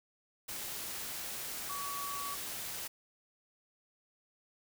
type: tone in noise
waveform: sine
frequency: 1134 Hz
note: C#6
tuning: 39 cents sharp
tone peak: -39 dBFS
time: 1.69-2.35 s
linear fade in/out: 10 ms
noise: white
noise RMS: -41 dBFS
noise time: 0.48-2.88 s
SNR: -1 dB
effects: none